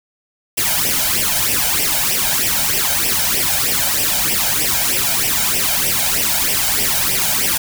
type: noise with flanger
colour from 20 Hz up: white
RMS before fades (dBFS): -17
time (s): 0.57-7.58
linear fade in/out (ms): 10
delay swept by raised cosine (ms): 0.36 to 1.34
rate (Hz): 3.2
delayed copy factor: +0.75
effects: none